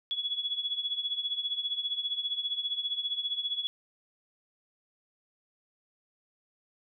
sine tone with tremolo, 3380 Hz, G#7, 30 cents sharp, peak -26 dBFS, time 0.11-3.67 s, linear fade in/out 0 ms, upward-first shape triangle, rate 15 Hz, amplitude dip 85%, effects none

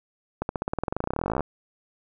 accelerating click train, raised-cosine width 1 ms, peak -12 dBFS, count 30, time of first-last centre 0.42-1.407 s, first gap 71 ms, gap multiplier 0.94, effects none

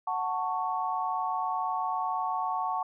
sine chord, F# minor, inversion none, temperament just, 740 / 888 / 1110 Hz, F#5 / A5 / C#6, 0 / +16 / +2 cents, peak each -32 dBFS, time 0.07-2.83 s, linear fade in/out 5 ms, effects none

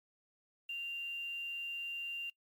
sine tone with quantisation, 2782 Hz, F7, 7 cents flat, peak -37 dBFS, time 0.69-2.3 s, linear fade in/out 5 ms, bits 10, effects noise-tail reverb RT60 0.1 s tail -25 dB re dry + MP3 96 kbps

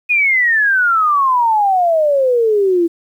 sine exponential sweep, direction down, 2496 to 330 Hz, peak -10 dBFS, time 0.09-2.88 s, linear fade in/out 20 ms, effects 8-bit

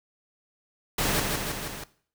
pink noise with echo, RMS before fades -26 dBFS, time 0.98-1.2 s, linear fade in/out 5 ms, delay 160 ms, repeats 4, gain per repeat -3 dB, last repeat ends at 1.84 s, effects noise-tail reverb RT60 0.5 s tail -18 dB re dry

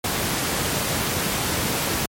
pink noise, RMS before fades -23 dBFS, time 0.04-2.06 s, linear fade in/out 5 ms, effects high-pass 80 Hz 12 dB/octave + MP3 64 kbps

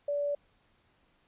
sine tone, 577 Hz, D5, 31 cents flat, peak -28 dBFS, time 0.08-0.35 s, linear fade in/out 5 ms, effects pink hiss -69 dBFS RMS until 1.27 s + resampled to 8000 Hz

